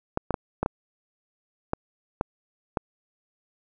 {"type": "clicks", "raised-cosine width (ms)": 1, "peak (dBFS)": -10, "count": 8, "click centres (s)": [0.174, 0.307, 0.342, 0.63, 0.661, 1.734, 2.211, 2.772], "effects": []}